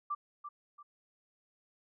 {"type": "tone with echo", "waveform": "sine", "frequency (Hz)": 1174.7, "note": "D6", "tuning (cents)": 0, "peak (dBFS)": -32, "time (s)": [0.1, 0.15], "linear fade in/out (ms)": 10, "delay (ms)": 340, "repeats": 2, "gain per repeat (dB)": -9, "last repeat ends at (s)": 0.83, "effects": []}